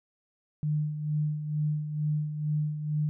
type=tone with tremolo; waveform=sine; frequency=151 Hz; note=D3; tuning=48 cents sharp; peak=-24 dBFS; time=0.63-3.09 s; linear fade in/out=0 ms; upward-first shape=sine; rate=2.2 Hz; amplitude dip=60%; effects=none